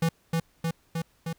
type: tone with echo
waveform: square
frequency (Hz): 164.81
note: E3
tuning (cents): 0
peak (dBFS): -22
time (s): 0.02-0.09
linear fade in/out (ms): 5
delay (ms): 310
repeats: 4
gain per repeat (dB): -2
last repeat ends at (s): 1.33
effects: pink hiss -65 dBFS RMS until 1.38 s